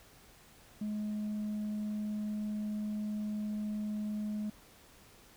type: tone with tanh clipping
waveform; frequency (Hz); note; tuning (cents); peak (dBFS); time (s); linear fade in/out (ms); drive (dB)
sine; 211.1; G#3; +29; -34; 0.81-4.5; 5; 1
effects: pink hiss -59 dBFS RMS until 5.36 s